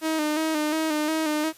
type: tone with vibrato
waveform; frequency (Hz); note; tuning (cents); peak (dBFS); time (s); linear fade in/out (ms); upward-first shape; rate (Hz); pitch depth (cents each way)
sawtooth; 310.1; D#4; -6; -19; 0.01-1.53; 50; square; 2.8; 41
effects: white hiss -51 dBFS RMS until 1.57 s + resampled to 32000 Hz